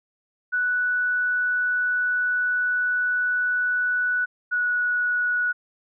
sine tone pair in turn, 1480 / 1466.4 Hz, F#6 / F#6, 0 / -16 cents, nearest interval unison, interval 16 cents, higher first, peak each -20 dBFS, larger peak neither, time 0.52-4.26 / 4.51-5.53 s, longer first, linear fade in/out 20 ms, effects none

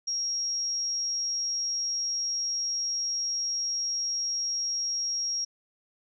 sine tone, 5600 Hz, F8, 4 cents sharp, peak -27 dBFS, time 0.07-5.45 s, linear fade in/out 10 ms, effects none

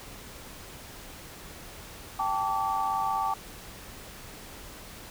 sine chord, G suspended second, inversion none, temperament equal with one note detuned, 784 / 880 / 1154.5 Hz, G5 / A5 / D6, 0 / 0 / -30 cents, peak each -30 dBFS, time 2.19-3.34 s, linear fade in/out 5 ms, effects pink hiss -45 dBFS RMS until 5.1 s

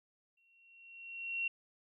sine tone with exponential growth, 2734 Hz, F7, 37 cents flat, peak -31 dBFS, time 0.37-1.48 s, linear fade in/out 5 ms, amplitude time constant 240 ms, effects none

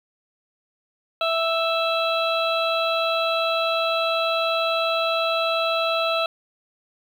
harmonic tone, 659.3 Hz, E5, in tune, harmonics 1 / 2 / 4 / 5 / 6, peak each -23 / -25 / -28 / -32 / -29 dBFS, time 1.21-6.26 s, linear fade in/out 2 ms, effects 8-bit

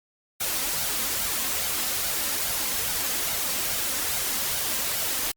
white noise with flanger, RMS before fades -27 dBFS, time 0.4-5.32 s, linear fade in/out 10 ms, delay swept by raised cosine 1.3 to 3.9 ms, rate 2.4 Hz, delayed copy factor +0.55, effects Opus 48 kbps

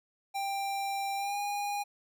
square tone with pitch glide, 790 to 816 Hz, G5 to G#5, +13 to -31 cents, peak -32 dBFS, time 0.34-1.84 s, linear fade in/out 20 ms, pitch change +56 cents, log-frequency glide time 1.16-1.39 s, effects none

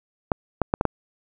clicks, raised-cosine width 1 ms, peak -5 dBFS, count 5, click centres 0.318 / 0.617 / 0.739 / 0.811 / 0.853 s, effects none

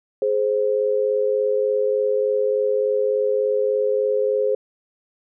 sine tone pair together, 419.9 / 523.3 Hz, G#4 / C5, +19 / 0 cents, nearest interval major third, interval 381 cents, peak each -20 dBFS, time 0.22-4.55 s, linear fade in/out 2 ms, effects none

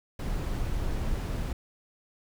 brown noise, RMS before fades -30 dBFS, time 0.19-1.53 s, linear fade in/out 5 ms, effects none

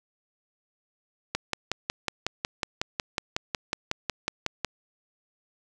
click train, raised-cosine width 0.2 ms, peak -9 dBFS, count 19, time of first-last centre 1.35-4.647 s, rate 5.46 Hz, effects none

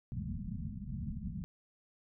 white low-pass noise, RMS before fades -40 dBFS, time 0.12-1.44 s, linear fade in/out 0 ms, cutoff 230 Hz, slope 96 dB/octave, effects none

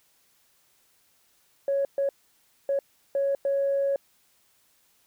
sine tone bursts at uneven times, 554.4 Hz, C#5, in tune, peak -21 dBFS, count 5, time 1.68-1.85 / 1.98-2.09 / 2.69-2.79 / 3.15-3.35 / 3.45-3.96 s, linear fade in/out 2 ms, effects tanh soft clip ceiling -18 dBFS + white hiss -65 dBFS RMS until 5.06 s

